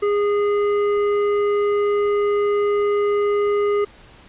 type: tone with hard clipping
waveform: triangle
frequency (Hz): 410.7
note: G#4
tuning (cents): -19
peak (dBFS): -18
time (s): 0.02-3.85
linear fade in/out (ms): 10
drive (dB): 13
effects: pink hiss -47 dBFS RMS until 4.28 s + resampled to 8000 Hz